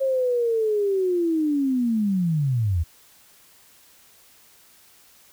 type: linear sweep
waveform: sine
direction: down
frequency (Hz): 543 to 76.2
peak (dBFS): -19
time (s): 0-2.84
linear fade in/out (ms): 20
effects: white hiss -54 dBFS RMS until 5.32 s